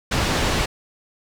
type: low-pass noise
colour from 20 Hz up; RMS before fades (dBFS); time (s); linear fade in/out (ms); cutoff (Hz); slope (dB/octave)
pink; -21; 0.11-0.66; 10; 5900; 12
effects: none